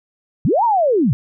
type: linear two-way sweep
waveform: sine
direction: up then down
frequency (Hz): 103.83 to 976 to 103.83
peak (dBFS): -12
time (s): 0.45-1.13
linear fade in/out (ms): 0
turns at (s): 0.64
effects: none